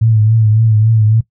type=tone with vibrato; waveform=sine; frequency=110 Hz; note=A2; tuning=in tune; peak=-7 dBFS; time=0.01-1.21 s; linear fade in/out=10 ms; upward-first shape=triangle; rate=3.6 Hz; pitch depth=63 cents each way; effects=noise-tail reverb RT60 0.1 s tail -18 dB re dry